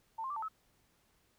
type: tone with pitch steps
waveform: sine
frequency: 897 / 1058 / 1169 / 886 / 1293 Hz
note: A5 / C6 / D6 / A5 / E6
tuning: +33 / +19 / -8 / +12 / -34 cents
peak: -36 dBFS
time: 0.18-0.485 s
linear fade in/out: 10 ms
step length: 61 ms
effects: pink hiss -72 dBFS RMS until 1.38 s